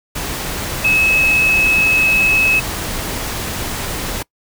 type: tone in noise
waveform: sine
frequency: 2579 Hz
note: E7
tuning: 39 cents flat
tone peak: -11 dBFS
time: 0.84-2.6 s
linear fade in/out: 10 ms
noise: pink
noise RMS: -23 dBFS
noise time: 0.15-4.23 s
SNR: +9 dB
effects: noise-tail reverb RT60 0.1 s tail -24 dB re dry